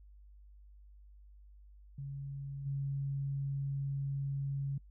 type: tone with level steps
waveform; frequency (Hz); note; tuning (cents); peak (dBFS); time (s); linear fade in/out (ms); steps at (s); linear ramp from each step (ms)
sine; 138.59; C#3; 0; -39 / -33; 1.98-4.78; 5; 2.65; 20
effects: noise-tail reverb RT60 0.1 s tail -26 dB re dry + added 50 Hz sine -54 dBFS peak until 4.9 s

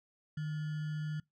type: tone with sample-and-hold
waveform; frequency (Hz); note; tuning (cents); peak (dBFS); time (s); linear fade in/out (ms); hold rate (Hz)
sine; 152.4; D#3; -36; -34; 0.37-1.2; 5; 1575
effects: noise-tail reverb RT60 0.2 s tail -25 dB re dry + low-pass 4000 Hz 12 dB/octave

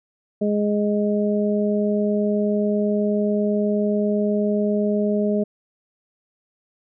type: harmonic tone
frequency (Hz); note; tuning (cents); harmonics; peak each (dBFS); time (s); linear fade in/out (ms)
207.7; G#3; 0; 1 / 2 / 3; -20 / -23 / -25; 0.41-5.44; 10
effects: none

